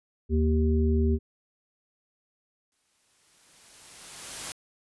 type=harmonic tone; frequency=77.8 Hz; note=D#2; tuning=in tune; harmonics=1 / 3 / 5; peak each=-22 / -27 / -29 dBFS; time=0.29-1.19 s; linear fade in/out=50 ms
type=noise with exponential growth; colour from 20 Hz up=white; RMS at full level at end=-34 dBFS; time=2.72-4.52 s; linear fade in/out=1 ms; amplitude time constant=390 ms
effects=resampled to 24000 Hz